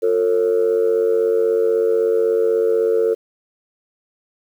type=tone with amplitude modulation; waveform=sine; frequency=451.9 Hz; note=A4; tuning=46 cents sharp; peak=-9 dBFS; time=0.02-3.15 s; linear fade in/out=20 ms; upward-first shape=sine; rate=96.2 Hz; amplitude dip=85%; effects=tanh soft clip ceiling -8 dBFS + 8-bit